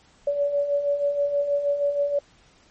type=beating tone pair; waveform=sine; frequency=567 / 573.3 Hz; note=C#5 / D5; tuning=+39 / -42 cents; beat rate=6.3 Hz; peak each=-29 / -21 dBFS; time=0.27-2.19 s; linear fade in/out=5 ms; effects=pink hiss -57 dBFS RMS until 2.7 s + MP3 32 kbps